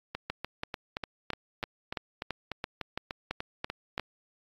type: two click trains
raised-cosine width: 0.3 ms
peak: -16 / -18 dBFS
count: 12 / 14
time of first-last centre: 0.3-3.979 / 0.15-3.996 s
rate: 2.99 / 3.38 Hz
effects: AAC 32 kbps